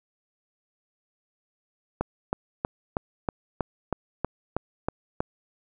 click train, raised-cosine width 1 ms, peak -11 dBFS, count 11, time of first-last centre 2.01-5.205 s, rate 3.13 Hz, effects none

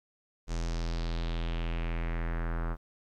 square tone with low-pass filter sweep, 41.83 Hz, E1, 26 cents sharp, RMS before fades -32 dBFS, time 0.47-2.77 s, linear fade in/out 50 ms, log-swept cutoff 6800 to 1300 Hz, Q 2.6, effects 11-bit

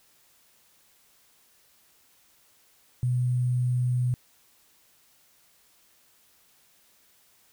sine tone with sample-and-hold, 124.3 Hz, B2, 12 cents sharp, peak -22 dBFS, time 3.03-4.14 s, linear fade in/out 0 ms, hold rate 8820 Hz, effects white hiss -62 dBFS RMS until 7.52 s

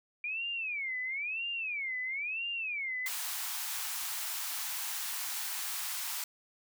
sine tone with vibrato, 2369 Hz, D7, 14 cents sharp, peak -33 dBFS, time 0.24-3.08 s, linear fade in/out 2 ms, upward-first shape sine, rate 1 Hz, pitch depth 290 cents each way
white high-pass noise, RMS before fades -37 dBFS, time 3.06-6.24 s, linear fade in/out 2 ms, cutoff 750 Hz, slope 48 dB/octave
effects none

